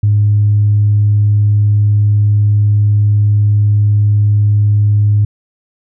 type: tone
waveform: sine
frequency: 104 Hz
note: G#2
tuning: 3 cents sharp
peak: -6 dBFS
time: 0.03-5.25 s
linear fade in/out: 5 ms
effects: tanh soft clip ceiling -2 dBFS